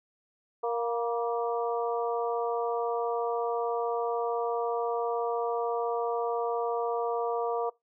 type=harmonic tone with a mistuned harmonic; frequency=234 Hz; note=A#3; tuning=7 cents sharp; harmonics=2 / 3 / 4 / 5; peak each=-29 / -33 / -35 / -37 dBFS; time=0.63-7.7 s; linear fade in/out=10 ms; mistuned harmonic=4; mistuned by=+34 cents; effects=noise-tail reverb RT60 0.2 s tail -23 dB re dry